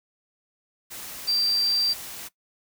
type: tone in noise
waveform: sine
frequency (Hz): 4699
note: D8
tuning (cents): 0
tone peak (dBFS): -20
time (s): 1.27-1.94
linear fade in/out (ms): 20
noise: white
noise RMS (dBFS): -38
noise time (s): 0.9-2.29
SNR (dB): +15
effects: noise-tail reverb RT60 0.1 s tail -19 dB re dry